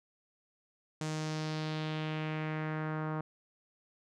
sawtooth tone with low-pass filter sweep, 155.56 Hz, D#3, in tune, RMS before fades -36 dBFS, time 1.01-3.21 s, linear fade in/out 2 ms, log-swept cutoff 7400 to 1200 Hz, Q 2, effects none

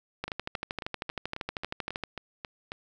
two click trains, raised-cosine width 0.3 ms, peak -16 / -20 dBFS, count 24 / 10, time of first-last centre 0.24-2.037 / 0.28-2.719 s, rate 12.8 / 3.69 Hz, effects none

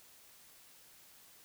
silence, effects white hiss -60 dBFS RMS until 1.44 s

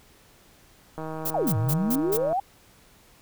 click train, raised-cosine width 1 ms, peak -21 dBFS, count 214, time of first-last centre 0.98-2.328 s, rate 158 Hz
violet noise bursts, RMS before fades -28 dBFS, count 5, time 1.25-2.175 s, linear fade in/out 10 ms, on 57 ms, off 160 ms
sine exponential two-way sweep, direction down then up, 882 to 101.2 to 816 Hz, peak -22 dBFS, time 1.34-2.4 s, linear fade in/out 5 ms, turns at 1.57 s
effects pink hiss -56 dBFS RMS until 3.21 s

